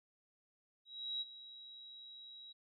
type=tone with ADSR envelope; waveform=sine; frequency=3856 Hz; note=B7; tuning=42 cents flat; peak=-36 dBFS; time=0.85-2.53 s; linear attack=360 ms; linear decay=29 ms; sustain=-15 dB; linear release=15 ms; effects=none